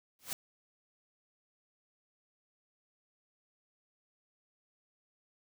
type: noise with exponential growth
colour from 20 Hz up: white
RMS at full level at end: -33 dBFS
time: 0.19-0.33 s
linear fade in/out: 1 ms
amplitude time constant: 30 ms
effects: none